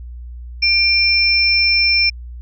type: tone pair together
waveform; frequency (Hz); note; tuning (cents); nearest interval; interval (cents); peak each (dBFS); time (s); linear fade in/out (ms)
sine; 2378 / 5338; D7 / E8; +21 / +21; octave + major second; 1400; -14; 0.62-2.1; 10
effects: added 60 Hz sine -29 dBFS peak until 2.41 s